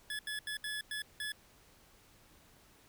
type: tone bursts at uneven times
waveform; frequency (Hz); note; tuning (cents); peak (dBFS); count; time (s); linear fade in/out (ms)
25% pulse; 1710; A6; -50; -33; 6; 0.1-0.19 / 0.27-0.39 / 0.47-0.57 / 0.64-0.81 / 0.91-1.02 / 1.2-1.32; 2
effects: pink hiss -63 dBFS RMS until 2.88 s